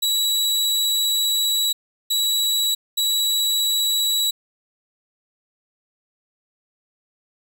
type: tone bursts at uneven times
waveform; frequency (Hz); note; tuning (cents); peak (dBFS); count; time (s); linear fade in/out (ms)
sawtooth; 3905; B7; -20; -15; 3; 0.02-1.73 / 2.1-2.75 / 2.97-4.31; 10
effects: none